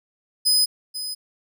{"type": "tone with echo", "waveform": "sawtooth", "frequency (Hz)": 5020, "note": "D#8", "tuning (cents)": 15, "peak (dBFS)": -13, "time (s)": [0.45, 0.66], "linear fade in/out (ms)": 20, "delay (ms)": 490, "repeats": 1, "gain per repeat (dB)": -12, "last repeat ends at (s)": 1.15, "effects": []}